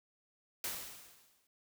white noise with exponential decay, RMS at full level -37 dBFS, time 0.64-1.47 s, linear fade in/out 2 ms, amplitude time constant 180 ms, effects none

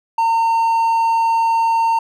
triangle tone, 912 Hz, A#5, 38 cents flat, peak -11 dBFS, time 0.18-1.99 s, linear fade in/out 5 ms, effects none

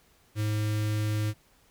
square tone with notch filter, 106.5 Hz, G#2, 44 cents sharp, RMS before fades -28 dBFS, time 0.35-1.34 s, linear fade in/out 50 ms, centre 810 Hz, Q 0.95, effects pink hiss -63 dBFS RMS until 1.7 s

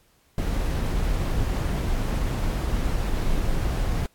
brown noise, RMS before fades -24 dBFS, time 0.38-4.06 s, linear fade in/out 0 ms, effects pink hiss -62 dBFS RMS until 4.14 s + AAC 64 kbps

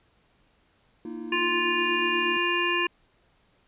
triangle chord, Bb suspended fourth, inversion none, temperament equal with one note detuned, 233.1 / 311.1 / 340.9 Hz, Bb3 / Eb4 / F4, 0 / 0 / -42 cents, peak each -36 dBFS, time 1.05-2.37 s, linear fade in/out 2 ms
harmonic tone, 349.2 Hz, F4, in tune, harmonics 1 / 3 / 5 / 7 / 8, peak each -29 / -29 / -29 / -29 / -29 dBFS, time 1.32-2.87 s, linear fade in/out 5 ms
blue noise, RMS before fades -44 dBFS, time 1.77-2.76 s, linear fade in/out 20 ms
effects pink hiss -65 dBFS RMS until 3.67 s + resampled to 8000 Hz

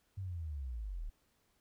sine linear sweep, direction down, 99.2 to 34.23 Hz, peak -38 dBFS, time 0.17-1.1 s, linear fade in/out 10 ms, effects pink hiss -75 dBFS RMS until 1.6 s

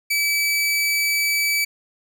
sawtooth tone, 2300 Hz, D7, 37 cents flat, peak -15 dBFS, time 0.1-1.65 s, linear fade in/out 10 ms, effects none

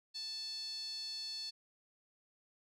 5% pulse tone with band-pass filter, 880 Hz, A5, in tune, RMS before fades -43 dBFS, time 0.14-1.51 s, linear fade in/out 20 ms, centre 4400 Hz, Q 8.3, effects none

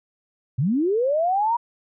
sine linear sweep, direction up, 112 to 965 Hz, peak -18 dBFS, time 0.58-1.57 s, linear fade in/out 10 ms, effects none

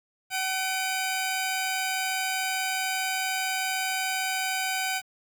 15% pulse tone pair together, 757.4 / 2417 Hz, F#5 / D7, +40 / +49 cents, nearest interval octave + minor sixth, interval 2009 cents, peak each -21 / -26 dBFS, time 0.3-5.02 s, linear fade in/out 50 ms, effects 9-bit

